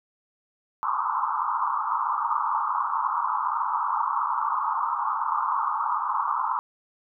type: band-pass noise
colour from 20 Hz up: pink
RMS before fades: -26 dBFS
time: 0.83-6.59 s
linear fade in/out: 0 ms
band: 870 to 1300 Hz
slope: 96 dB/octave
effects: none